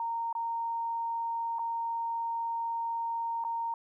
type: tone with dropouts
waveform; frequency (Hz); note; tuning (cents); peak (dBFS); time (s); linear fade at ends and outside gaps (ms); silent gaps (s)
sine; 924; A#5; -16; -30; 0-3.74; 2; 0.328-0.351 / 1.586-1.592 / 3.44-3.448
effects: 12-bit